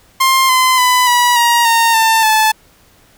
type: tone with pitch steps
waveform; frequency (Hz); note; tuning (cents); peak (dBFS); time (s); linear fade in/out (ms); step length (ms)
sawtooth; 1057 / 1028.1 / 1000 / 972.6 / 946 / 920.2 / 895 / 870.5; C6 / C6 / B5 / B5 / A#5 / A#5 / A5 / A5; +17 / -31 / +21 / -27 / +25 / -23 / +29 / -19; -5; 0.2-2.52; 10; 290
effects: pink hiss -49 dBFS RMS until 3.17 s